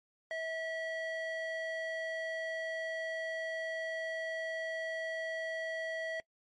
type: tone with band-pass filter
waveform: square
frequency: 648 Hz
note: E5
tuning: 30 cents flat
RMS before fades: -38 dBFS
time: 0.31-6.2 s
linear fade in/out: 0 ms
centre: 1400 Hz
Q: 3.5
effects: noise-tail reverb RT60 0.1 s tail -23 dB re dry + MP3 48 kbps